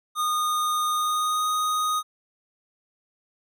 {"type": "tone with pitch glide", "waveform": "square", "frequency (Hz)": [1228, 1244.4], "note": ["D#6", "D#6"], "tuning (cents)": [-23, 0], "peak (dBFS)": -23, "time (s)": [0.15, 2.03], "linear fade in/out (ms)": 50, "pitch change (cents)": 23, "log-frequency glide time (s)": [0.93, 1.47], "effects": []}